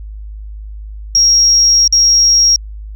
sine tone with dropouts, 5600 Hz, F8, 4 cents sharp, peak -5 dBFS, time 1.15-2.56 s, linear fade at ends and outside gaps 1 ms, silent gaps 1.877-1.925 s, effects tanh soft clip ceiling -1 dBFS + added 52 Hz sine -25 dBFS peak until 2.95 s

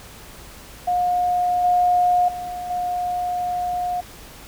sine tone with level steps, 716 Hz, F5, 43 cents sharp, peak -17 / -14 / -27 / -21 dBFS, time 0.87-4.01 s, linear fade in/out 10 ms, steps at 1.64 / 2.28 / 2.7 s, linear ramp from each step 5 ms, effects added 55 Hz sine -48 dBFS peak until 4.47 s + pink hiss -42 dBFS RMS until 4.47 s

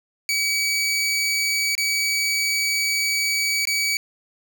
20% pulse tone with dropouts, 2278 Hz, C#7, 47 cents sharp, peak -15 dBFS, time 0.29-3.97 s, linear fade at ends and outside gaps 1 ms, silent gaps 1.752-1.779 / 3.653-3.672 s, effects none

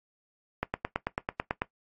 click train, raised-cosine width 0.5 ms, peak -13 dBFS, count 10, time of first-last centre 0.63-1.619 s, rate 9.1 Hz, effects noise-tail reverb RT60 0.1 s tail -18 dB re dry + AAC 32 kbps

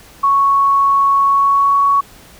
sine tone with pitch glide, 1108.7 to 1118.3 Hz, C#6 to C#6, 0 to +15 cents, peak -9 dBFS, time 0.23-2.01 s, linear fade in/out 10 ms, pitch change +15 cents, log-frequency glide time 1.24-1.78 s, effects pink hiss -42 dBFS RMS until 2.39 s

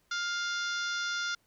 harmonic tone, 702 Hz, F5, 9 cents sharp, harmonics 2 / 3 / 4 / 5 / 6 / 7 / 8 / 9 / 10, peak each -32 / -45 / -47 / -39 / -44 / -43 / -43 / -48 / -56 dBFS, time 0.11-1.35 s, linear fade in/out 5 ms, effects pink hiss -71 dBFS RMS until 1.46 s

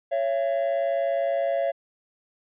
triangle tone pair together, 555 / 674.6 Hz, C#5 / E5, +2 / +40 cents, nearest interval minor third, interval 338 cents, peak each -22 dBFS, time 0.11-1.72 s, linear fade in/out 20 ms, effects tanh soft clip ceiling -16 dBFS + resampled to 8000 Hz

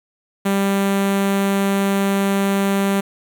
sawtooth tone with notch filter, 197.2 Hz, G3, 11 cents sharp, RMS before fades -18 dBFS, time 0.45-3.01 s, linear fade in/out 10 ms, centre 5000 Hz, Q 1.9, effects 8-bit

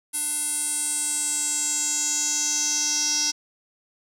square tone with band-pass filter sweep, 297.3 Hz, D4, 21 cents sharp, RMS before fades -25 dBFS, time 0.13-3.32 s, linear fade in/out 20 ms, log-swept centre 10000 to 5500 Hz, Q 6.6, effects none

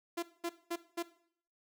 sawtooth tone bursts, 341.5 Hz, F4, 39 cents flat, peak -30 dBFS, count 4, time 0.17-1.028 s, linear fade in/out 10 ms, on 57 ms, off 210 ms, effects noise-tail reverb RT60 0.6 s tail -17 dB re dry

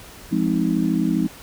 sine chord, F minor seventh, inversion none, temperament just, 174.61 / 209.5 / 261.9 / 314.3 Hz, F3 / Ab3 / C4 / Eb4, 0 / +15 / +2 / +18 cents, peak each -23 dBFS, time 0.31-1.28 s, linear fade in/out 20 ms, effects pink hiss -42 dBFS RMS until 1.42 s

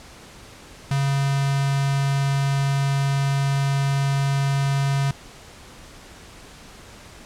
square tone with notch filter, 138.59 Hz, C#3, in tune, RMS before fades -21 dBFS, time 0.91-5.11 s, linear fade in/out 2 ms, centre 440 Hz, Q 1.8, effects pink hiss -44 dBFS RMS until 7.25 s + low-pass 9000 Hz 12 dB/octave

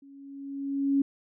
sine tone with level ramp, 277.2 Hz, C#4, in tune, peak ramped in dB -49 to -19 dBFS, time 0.02-1.02 s, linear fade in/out 5 ms, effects none

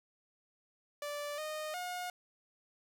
sawtooth tone with pitch steps, 584 / 616 / 719 Hz, D5 / D#5 / F#5, -10 / -17 / -50 cents, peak -34 dBFS, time 1.02-2.1 s, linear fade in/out 2 ms, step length 360 ms, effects none

